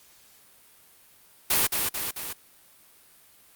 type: noise with echo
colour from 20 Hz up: white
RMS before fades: -22 dBFS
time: 1.5-1.67 s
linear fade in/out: 5 ms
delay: 220 ms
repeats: 3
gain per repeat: -4 dB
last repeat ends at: 2.33 s
effects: white hiss -56 dBFS RMS until 3.55 s + Opus 48 kbps